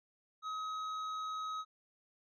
sine tone with hard clipping, 1271 Hz, D#6, 36 cents sharp, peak -39 dBFS, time 0.42-1.65 s, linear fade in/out 50 ms, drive 7 dB, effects resampled to 24000 Hz

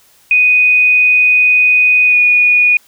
sine tone with pitch glide, 2489 to 2460 Hz, D#7 to D#7, 0 to -20 cents, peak -6 dBFS, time 0.31-2.77 s, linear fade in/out 2 ms, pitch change -20 cents, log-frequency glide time 2.06-2.17 s, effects white hiss -49 dBFS RMS until 2.87 s

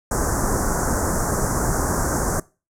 pink band-stop noise, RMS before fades -21 dBFS, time 0.11-2.4 s, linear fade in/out 5 ms, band 1600 to 6000 Hz, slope 48 dB/octave, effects noise-tail reverb RT60 0.3 s tail -21 dB re dry + low-pass 10000 Hz 12 dB/octave

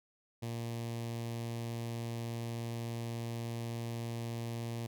sawtooth tone with notch filter, 116.54 Hz, A#2, in tune, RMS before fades -39 dBFS, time 0.42-4.87 s, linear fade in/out 10 ms, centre 1400 Hz, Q 1.4, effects none

